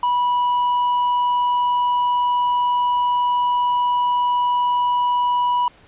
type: tone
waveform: triangle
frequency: 979 Hz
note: B5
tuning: 15 cents flat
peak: -14 dBFS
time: 0.03-5.68 s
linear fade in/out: 2 ms
effects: pink hiss -50 dBFS RMS until 5.87 s + resampled to 8000 Hz